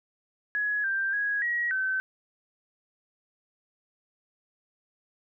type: tone with pitch steps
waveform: sine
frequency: 1680 / 1577 / 1658 / 1905 / 1534 Hz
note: G#6 / G6 / G#6 / A#6 / G6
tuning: +19 / +10 / -3 / +37 / -38 cents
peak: -25 dBFS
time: 0.55-2 s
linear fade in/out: 0 ms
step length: 290 ms
effects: none